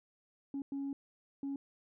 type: tone bursts at uneven times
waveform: sine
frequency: 277.2 Hz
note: C#4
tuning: in tune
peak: -34 dBFS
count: 3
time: 0.54-0.62 / 0.72-0.93 / 1.43-1.56 s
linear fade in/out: 2 ms
effects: tanh soft clip ceiling -33 dBFS